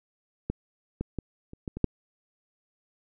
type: clicks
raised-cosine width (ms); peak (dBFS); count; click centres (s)
3; -15 / -17 / -18 / -30 / -20 / -22 / -8; 7; 0.5 / 1.01 / 1.187 / 1.534 / 1.678 / 1.77 / 1.843
effects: none